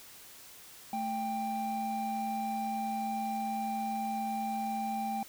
triangle tone pair together, 220 / 789.7 Hz, A3 / G5, 0 / +13 cents, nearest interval octave + minor seventh, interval 2213 cents, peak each -35 / -31 dBFS, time 0.93-5.23 s, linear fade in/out 2 ms, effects white hiss -52 dBFS RMS until 5.28 s

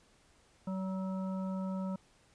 harmonic tone with a mistuned harmonic, 189.5 Hz, F#3, 42 cents sharp, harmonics 1 / 3 / 5 / 7, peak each -34 / -44 / -48 / -51 dBFS, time 0.67-1.96 s, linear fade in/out 5 ms, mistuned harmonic 7, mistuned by -27 cents, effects pink hiss -66 dBFS RMS until 2.34 s + resampled to 22050 Hz

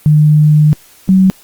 sine tone pair in turn, 151.4 / 189.03 Hz, D#3 / F#3, -47 / +37 cents, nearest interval major third, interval 384 cents, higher second, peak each -4 dBFS, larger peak neither, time 0.06-0.73 / 1.09-1.3 s, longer first, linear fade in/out 0 ms, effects white hiss -43 dBFS RMS until 1.43 s + Opus 32 kbps

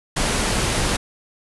pink low-pass noise, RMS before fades -21 dBFS, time 0.16-0.97 s, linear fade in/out 10 ms, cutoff 11000 Hz, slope 96 dB/octave, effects none

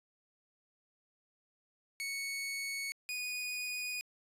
sawtooth tone pair in turn, 2217 / 2473 Hz, C#7 / D#7, 0 / -11 cents, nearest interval major second, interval 189 cents, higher second, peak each -33 / -33 dBFS, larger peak neither, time 2-2.92 / 3.09-4.01 s, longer neither, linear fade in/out 0 ms, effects resampled to 32000 Hz

